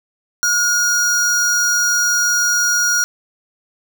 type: tone pair together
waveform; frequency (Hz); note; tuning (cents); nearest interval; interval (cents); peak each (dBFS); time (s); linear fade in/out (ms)
square; 1433 / 5732; F6 / F8; +44 / +44; 2 octaves; 2400; -17; 0.43-3.04; 0
effects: none